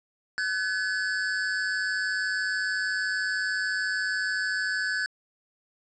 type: tone pair together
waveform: square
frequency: 1513.3 / 1707 Hz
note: F#6 / G#6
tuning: +39 / +47 cents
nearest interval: major second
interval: 208 cents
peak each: -29 / -30 dBFS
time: 0.38-5.06 s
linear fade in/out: 0 ms
effects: resampled to 16000 Hz + 9-bit